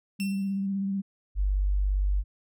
sine tone with vibrato, 196 Hz, G3, in tune, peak -26 dBFS, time 0.19-1.02 s, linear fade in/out 20 ms, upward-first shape triangle, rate 16 Hz, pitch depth 30 cents each way
sawtooth tone with exponential decay, 2698 Hz, E7, 40 cents sharp, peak -30 dBFS, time 0.2-0.66 s, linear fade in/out 0 ms, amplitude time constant 100 ms
sine tone, 48.72 Hz, G1, 10 cents flat, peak -22 dBFS, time 1.35-2.24 s, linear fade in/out 50 ms
effects none

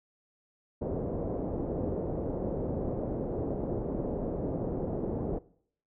white low-pass noise, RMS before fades -33 dBFS, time 0.81-5.39 s, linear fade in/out 10 ms, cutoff 530 Hz, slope 24 dB/octave, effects noise-tail reverb RT60 0.6 s tail -20 dB re dry

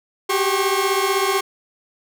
sawtooth tone cluster, 381.7 / 397.6 / 1085 Hz, G4 / G4 / C#6, -46 / +25 / -37 cents, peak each -18 dBFS, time 0.29-1.41 s, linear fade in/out 10 ms, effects none

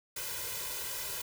white noise with comb filter, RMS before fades -38 dBFS, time 0.16-1.22 s, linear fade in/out 5 ms, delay 2 ms, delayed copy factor +1, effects none

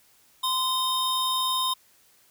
square tone pair together, 1032 / 3689 Hz, C6 / A#7, -24 / -19 cents, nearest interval octave + minor seventh, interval 2205 cents, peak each -27 dBFS, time 0.43-1.74 s, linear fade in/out 10 ms, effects white hiss -60 dBFS RMS until 2.3 s

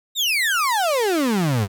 35% pulse exponential sweep, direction down, 3836 to 92.4 Hz, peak -16 dBFS, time 0.15-1.68 s, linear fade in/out 50 ms, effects none

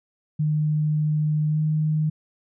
sine tone with pitch glide, 152.3 to 154.43 Hz, D#3 to D#3, -37 to -13 cents, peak -19 dBFS, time 0.39-2.1 s, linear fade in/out 10 ms, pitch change +24 cents, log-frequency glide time 1.49-1.59 s, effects none

